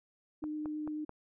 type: tone with vibrato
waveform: sine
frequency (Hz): 304.2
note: D#4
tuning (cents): -39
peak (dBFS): -35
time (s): 0.42-1.05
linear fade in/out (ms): 10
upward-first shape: triangle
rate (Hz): 9.2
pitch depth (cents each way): 9
type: click train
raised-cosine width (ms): 1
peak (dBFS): -30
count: 4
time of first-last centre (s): 0.44-1.094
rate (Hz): 4.59
effects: none